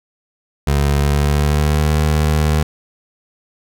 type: tone with pitch glide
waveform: 25% pulse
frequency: 71.2 to 76.31 Hz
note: C#2 to D#2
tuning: +47 to -33 cents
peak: -9 dBFS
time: 0.67-2.63 s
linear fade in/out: 5 ms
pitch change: +120 cents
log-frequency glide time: 0.96-1.96 s
effects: none